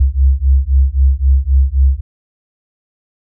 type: beating tone pair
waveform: sine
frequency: 65.41 / 69.21 Hz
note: C2 / C#2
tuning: 0 / -2 cents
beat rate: 3.8 Hz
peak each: -11 dBFS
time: 0-2.01 s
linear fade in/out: 10 ms
effects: none